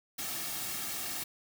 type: noise with comb filter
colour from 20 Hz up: white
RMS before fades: -37 dBFS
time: 0.18-1.24 s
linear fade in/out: 10 ms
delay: 2 ms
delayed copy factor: -0.55
effects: none